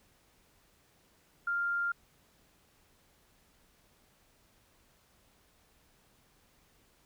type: tone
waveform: sine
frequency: 1396.9 Hz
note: F6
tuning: in tune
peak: -29 dBFS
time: 1.47-1.92 s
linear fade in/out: 5 ms
effects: pink hiss -67 dBFS RMS until 7.05 s